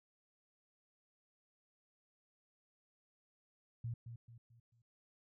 sine tone with echo, 117 Hz, A#2, 7 cents sharp, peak -38 dBFS, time 3.84-3.94 s, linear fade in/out 5 ms, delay 220 ms, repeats 4, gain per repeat -8 dB, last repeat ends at 4.82 s, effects none

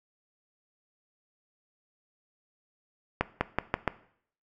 accelerating click train, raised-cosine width 0.5 ms, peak -9 dBFS, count 5, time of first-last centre 3.21-3.877 s, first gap 200 ms, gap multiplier 0.88, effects noise-tail reverb RT60 0.6 s tail -17 dB re dry

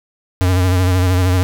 square tone with vibrato, 91.4 Hz, F#2, 21 cents flat, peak -12 dBFS, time 0.41-1.43 s, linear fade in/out 0 ms, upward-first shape sine, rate 13 Hz, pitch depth 47 cents each way, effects none

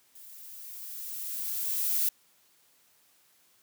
violet noise with level ramp, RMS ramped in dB -50 to -26 dBFS, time 0.15-2.09 s, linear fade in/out 5 ms, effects white hiss -65 dBFS RMS until 3.62 s + high-pass 100 Hz 12 dB/octave

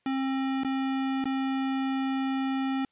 square tone with dropouts, 267.1 Hz, C4, 36 cents sharp, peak -27 dBFS, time 0.06-2.85 s, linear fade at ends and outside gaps 2 ms, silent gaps 0.635-0.647 / 1.242-1.255 s, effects white hiss -72 dBFS RMS until 2.91 s + resampled to 8000 Hz

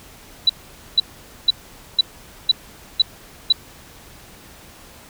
sine tone bursts, 3951 Hz, B7, in tune, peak -9 dBFS, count 7, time 0.47-3.525 s, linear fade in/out 5 ms, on 25 ms, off 480 ms, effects pink hiss -44 dBFS RMS until 5.09 s

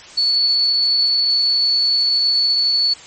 sine tone, 4435 Hz, C#8, in tune, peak -13 dBFS, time 0.17-2.94 s, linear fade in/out 10 ms, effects white hiss -39 dBFS RMS until 3.06 s + MP3 32 kbps

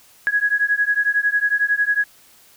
sine beating tone pair, 1661.2 / 1672.2 Hz, G#6 / G#6, 0 / +11 cents, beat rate 11 Hz, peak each -19 / -19 dBFS, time 0.27-2.04 s, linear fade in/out 0 ms, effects white hiss -51 dBFS RMS until 2.56 s

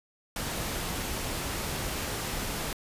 pink noise, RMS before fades -33 dBFS, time 0.36-2.73 s, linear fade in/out 2 ms, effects resampled to 32000 Hz

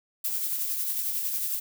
violet noise with tremolo, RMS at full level -28 dBFS, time 0.24-1.6 s, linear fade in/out 10 ms, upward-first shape sine, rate 11 Hz, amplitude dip 35%, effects none

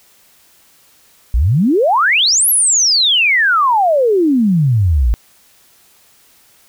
sine exponential two-way sweep, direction up then down, 51.9 to 11840 to 51.9 Hz, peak -9 dBFS, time 1.34-5.14 s, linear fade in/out 0 ms, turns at 2.49 s, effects white hiss -50 dBFS RMS until 6.68 s

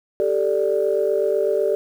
sine chord, G suspended second, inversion none, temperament equal, 392 / 440 / 587.3 Hz, G4 / A4 / D5, 0 / 0 / 0 cents, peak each -21 dBFS, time 0.2-1.75 s, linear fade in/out 0 ms, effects tanh soft clip ceiling -8 dBFS + 8-bit

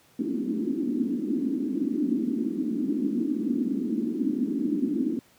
white band-pass noise, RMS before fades -27 dBFS, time 0.19-5.19 s, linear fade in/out 2 ms, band 220 to 310 Hz, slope 48 dB/octave, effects pink hiss -59 dBFS RMS until 5.38 s + high-pass 100 Hz 12 dB/octave

